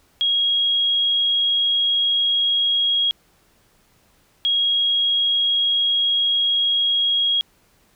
sine tone pair in turn, 3289 / 3289 Hz, G#7 / G#7, -18 / -18 cents, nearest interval unison, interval 0 cents, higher neither, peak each -16 dBFS, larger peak neither, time 0.21-3.11 / 4.45-7.41 s, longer second, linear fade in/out 0 ms, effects pink hiss -59 dBFS RMS until 7.95 s

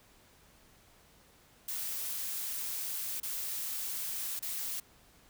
blue noise with dropouts, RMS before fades -37 dBFS, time 1.68-4.8 s, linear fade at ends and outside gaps 5 ms, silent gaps 3.201-3.23 / 4.393-4.425 s, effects pink hiss -62 dBFS RMS until 5.29 s

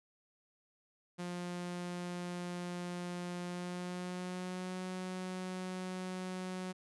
sawtooth tone with pitch glide, 176.8 to 184.52 Hz, F3 to F#3, +22 to -4 cents, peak -35 dBFS, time 1.18-6.73 s, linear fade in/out 20 ms, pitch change +74 cents, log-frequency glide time 3.43-4.82 s, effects resampled to 24000 Hz

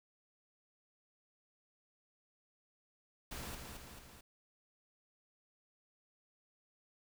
pink noise with echo, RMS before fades -45 dBFS, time 3.31-3.55 s, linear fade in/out 5 ms, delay 220 ms, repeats 3, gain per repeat -4 dB, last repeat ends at 4.21 s, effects none

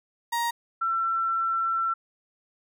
35% pulse / sine tone pair in turn, 940 / 1345.9 Hz, A#5 / E6, +14 / +36 cents, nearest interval tritone, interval 622 cents, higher second, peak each -23 dBFS, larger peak neither, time 0.32-0.51 / 0.81-1.94 s, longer second, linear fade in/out 10 ms, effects none

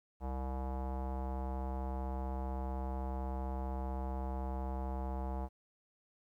square tone with low-pass filter, 65.41 Hz, C2, in tune, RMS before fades -38 dBFS, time 0.2-5.49 s, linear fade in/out 50 ms, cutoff 840 Hz, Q 3.7, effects 12-bit

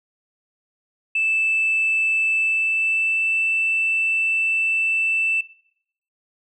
sine tone with pitch glide, 2637 to 2655 Hz, E7 to E7, 0 to +12 cents, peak -17 dBFS, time 1.15-5.41 s, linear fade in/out 5 ms, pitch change +12 cents, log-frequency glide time 2.35-3.42 s, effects noise-tail reverb RT60 0.7 s tail -19 dB re dry + tanh soft clip ceiling -13 dBFS

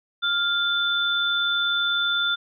sine tone pair together, 1400 / 3528 Hz, F6 / A7, +4 / +4 cents, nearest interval octave + major third, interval 1600 cents, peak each -23 dBFS, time 0.22-2.36 s, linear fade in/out 20 ms, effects none

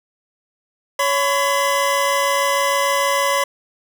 25% pulse tone pair together, 559.2 / 1012 Hz, C#5 / B5, +15 / +42 cents, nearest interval minor seventh, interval 1027 cents, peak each -15 dBFS, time 0.99-3.44 s, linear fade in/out 5 ms, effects none

